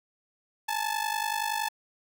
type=ring-modulated tone; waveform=sawtooth; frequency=870 Hz; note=A5; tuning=20 cents flat; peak=-21 dBFS; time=0.68-1.69 s; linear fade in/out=10 ms; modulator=25.3 Hz; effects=9-bit